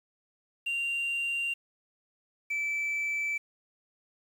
sine tone pair in turn, 2773 / 2318 Hz, F7 / D7, -13 / -23 cents, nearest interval minor third, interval 310 cents, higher first, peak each -26 dBFS, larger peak neither, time 0.66-1.54 / 2.5-3.38 s, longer neither, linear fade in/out 10 ms, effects tanh soft clip ceiling -27 dBFS + 9-bit

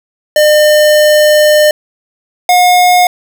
square tone pair in turn, 604 / 719.8 Hz, D5 / F#5, +48 / -48 cents, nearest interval minor third, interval 304 cents, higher second, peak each -5 dBFS, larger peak neither, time 0.36-1.71 / 2.49-3.07 s, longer first, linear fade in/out 2 ms, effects none

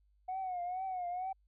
sine tone with vibrato, 733 Hz, F#5, 16 cents flat, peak -34 dBFS, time 0.28-1.33 s, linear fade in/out 10 ms, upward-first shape triangle, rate 2.2 Hz, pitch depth 91 cents each way, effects tanh soft clip ceiling -32 dBFS + added 50 Hz sine -67 dBFS peak until 1.47 s

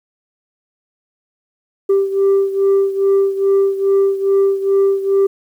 sine beating tone pair, 392 / 394.4 Hz, G4 / G4, 0 / +11 cents, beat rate 2.4 Hz, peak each -11 / -15 dBFS, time 1.89-5.27 s, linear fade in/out 10 ms, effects tanh soft clip ceiling -8 dBFS + 8-bit

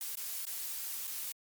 blue noise with dropouts, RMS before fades -39 dBFS, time 0.01-1.32 s, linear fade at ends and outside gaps 1 ms, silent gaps 0.154-0.171 / 0.453-0.467 / 1.072-1.076 s, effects MP3 96 kbps

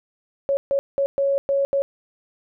sine tone bursts at uneven times, 554.4 Hz, C#5, in tune, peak -17 dBFS, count 6, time 0.49-0.57 / 0.71-0.79 / 0.98-1.06 / 1.18-1.38 / 1.49-1.65 / 1.73-1.82 s, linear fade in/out 0 ms, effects none

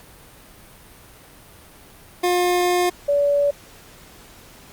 25% pulse / sine tone pair in turn, 356.3 / 573 Hz, F4 / D5, +35 / -43 cents, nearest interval minor sixth, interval 822 cents, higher second, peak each -13 / -15 dBFS, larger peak first, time 2.23-2.9 / 3.08-3.51 s, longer first, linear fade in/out 10 ms, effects pink hiss -46 dBFS RMS until 4.72 s + Opus 48 kbps

